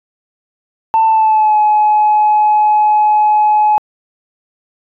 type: tone with pitch glide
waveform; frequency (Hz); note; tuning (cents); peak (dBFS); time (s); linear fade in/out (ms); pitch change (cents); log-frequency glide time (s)
sine; 890 to 847.8; A5 to G#5; +20 to +35; -6; 0.94-3.78; 0; -85; 1.05-1.58
effects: tanh soft clip ceiling -4 dBFS